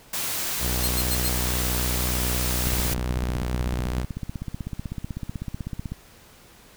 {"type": "noise", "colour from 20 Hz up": "white", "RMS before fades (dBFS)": -28, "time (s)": [0.13, 2.94], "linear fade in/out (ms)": 5}
{"type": "tone", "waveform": "sawtooth", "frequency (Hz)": 61.74, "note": "B1", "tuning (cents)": 0, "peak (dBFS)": -21, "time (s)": [0.59, 4.06], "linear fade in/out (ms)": 50}
{"type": "tone bursts", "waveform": "5% pulse", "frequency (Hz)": 4186, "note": "C8", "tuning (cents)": 0, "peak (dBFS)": -18, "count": 4, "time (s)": [0.83, 1.291], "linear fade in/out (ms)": 10, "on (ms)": 50, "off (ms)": 87}
{"type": "click train", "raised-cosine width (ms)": 5, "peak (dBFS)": -18, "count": 53, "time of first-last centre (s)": [2.67, 5.92], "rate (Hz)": 16}
{"effects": ["pink hiss -51 dBFS RMS until 6.76 s"]}